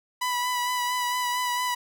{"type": "tone with vibrato", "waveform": "sawtooth", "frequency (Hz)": 987.8, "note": "B5", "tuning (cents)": 0, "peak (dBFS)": -21, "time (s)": [0.21, 1.75], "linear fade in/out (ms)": 10, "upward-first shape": "sine", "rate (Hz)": 4.4, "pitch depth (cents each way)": 22, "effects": []}